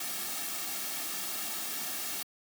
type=noise with comb filter; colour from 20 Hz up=white; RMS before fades=-36 dBFS; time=0-2.23 s; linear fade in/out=5 ms; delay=2 ms; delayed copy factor=-0.65; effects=high-pass 200 Hz 12 dB/octave